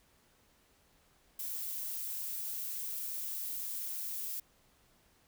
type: noise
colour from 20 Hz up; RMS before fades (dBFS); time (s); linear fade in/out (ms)
violet; -39; 1.39-4.4; 5
effects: pink hiss -68 dBFS RMS until 5.27 s